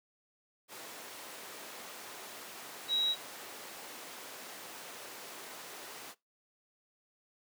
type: tone in noise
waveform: sine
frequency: 3849 Hz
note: B7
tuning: 45 cents flat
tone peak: -27 dBFS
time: 2.88-3.16 s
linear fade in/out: 50 ms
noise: pink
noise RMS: -45 dBFS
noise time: 0.68-6.15 s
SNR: +15 dB
effects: noise-tail reverb RT60 0.2 s tail -21 dB re dry + high-pass 400 Hz 12 dB/octave